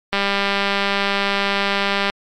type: click train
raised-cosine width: 0.3 ms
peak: -3 dBFS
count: 393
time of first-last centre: 0.13-2.1 s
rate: 199 Hz
effects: MP3 96 kbps